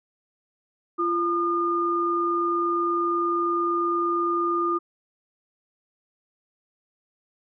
sine tone pair together, 343.2 / 1214.6 Hz, F4 / D#6, -30 / -42 cents, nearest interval octave + minor seventh, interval 2188 cents, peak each -25 / -23 dBFS, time 0.98-4.79 s, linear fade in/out 20 ms, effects none

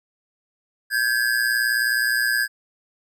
square ring-modulated tone, 1633 Hz, G#6, 30 cents flat, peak -16 dBFS, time 0.9-2.48 s, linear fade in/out 50 ms, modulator 59.5 Hz, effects MP3 96 kbps

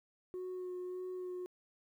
sine tone with vibrato, 364.9 Hz, F#4, 24 cents flat, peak -37 dBFS, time 0.34-1.46 s, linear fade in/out 0 ms, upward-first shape sine, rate 1.7 Hz, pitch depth 15 cents each way, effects tanh soft clip ceiling -38 dBFS + 12-bit

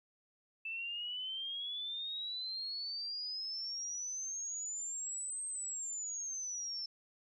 sine exponential two-way sweep, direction up then down, 2637 to 8372 to 5300 Hz, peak -38 dBFS, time 0.65-6.86 s, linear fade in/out 5 ms, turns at 5.45 s, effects 13-bit

